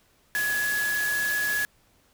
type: tone in noise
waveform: sine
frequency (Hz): 1687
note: G#6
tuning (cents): +27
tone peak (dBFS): -24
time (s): 0.35-1.65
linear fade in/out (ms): 0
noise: white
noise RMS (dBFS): -33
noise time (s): 0.35-1.65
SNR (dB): +6
effects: pink hiss -63 dBFS RMS until 2.13 s